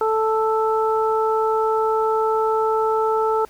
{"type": "harmonic tone", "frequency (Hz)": 440, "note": "A4", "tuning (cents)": 0, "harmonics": [1, 2, 3], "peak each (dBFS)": [-19, -22, -24], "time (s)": [0.01, 3.45], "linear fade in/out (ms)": 2, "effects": ["pink hiss -50 dBFS RMS until 3.49 s"]}